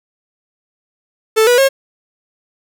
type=tone with pitch steps; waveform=45% pulse; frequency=440 / 488.2 / 541.7 Hz; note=A4 / B4 / C#5; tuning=0 / -20 / -40 cents; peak=-8 dBFS; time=1.36-1.69 s; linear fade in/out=20 ms; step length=110 ms; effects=none